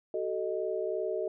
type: chord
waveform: sine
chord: D# diminished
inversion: first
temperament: equal with one note detuned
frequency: 377.3 / 440 / 622.3 Hz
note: F#4 / A4 / D#5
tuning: +34 / 0 / 0 cents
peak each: -34 dBFS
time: 0.14-1.28 s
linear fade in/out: 2 ms
effects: none